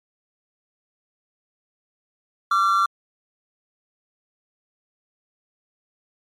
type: tone pair together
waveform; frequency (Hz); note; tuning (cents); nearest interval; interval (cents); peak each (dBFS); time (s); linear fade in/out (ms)
triangle; 1170 / 1365.2; D6 / F6; -7 / -40; minor third; 267; -17; 2.51-2.86; 5
effects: MP3 64 kbps